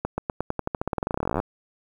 accelerating click train, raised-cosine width 1 ms, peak -11 dBFS, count 30, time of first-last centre 0.05-1.401 s, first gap 130 ms, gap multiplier 0.91, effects 8-bit

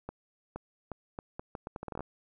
accelerating click train, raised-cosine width 1 ms, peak -24 dBFS, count 15, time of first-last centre 0.09-2.006 s, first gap 470 ms, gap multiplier 0.76, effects none

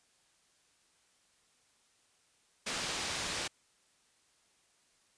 white low-pass noise, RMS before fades -37 dBFS, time 2.66-3.48 s, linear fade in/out 10 ms, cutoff 5700 Hz, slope 12 dB/octave, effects white hiss -70 dBFS RMS until 5.17 s + resampled to 22050 Hz

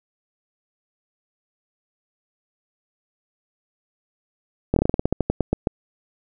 slowing click train, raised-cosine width 2 ms, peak -5 dBFS, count 15, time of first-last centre 4.74-5.672 s, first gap 23 ms, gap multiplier 1.15, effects none

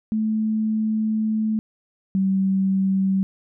sine tone pair in turn, 217.7 / 192.16 Hz, A3 / G3, -18 / -34 cents, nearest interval major second, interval 216 cents, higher first, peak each -19 / -17 dBFS, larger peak second, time 0.12-1.59 / 2.15-3.23 s, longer first, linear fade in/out 0 ms, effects none

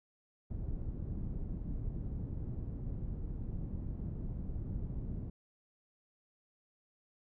pink low-pass noise, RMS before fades -39 dBFS, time 0.5-5.3 s, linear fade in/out 5 ms, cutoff 190 Hz, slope 12 dB/octave, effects none

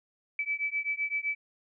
sine beating tone pair, 2300 / 2307.8 Hz, D7 / D7, -37 / -31 cents, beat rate 7.8 Hz, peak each -32 / -32 dBFS, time 0.39-1.35 s, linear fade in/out 2 ms, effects none

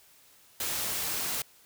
white noise, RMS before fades -32 dBFS, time 0.6-1.42 s, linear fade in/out 2 ms, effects white hiss -59 dBFS RMS until 1.65 s

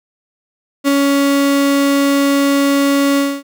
35% pulse tone with ADSR envelope, 279.8 Hz, C#4, 16 cents sharp, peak -7 dBFS, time 0.84-3.43 s, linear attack 39 ms, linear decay 10 ms, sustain -2 dB, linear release 250 ms, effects none

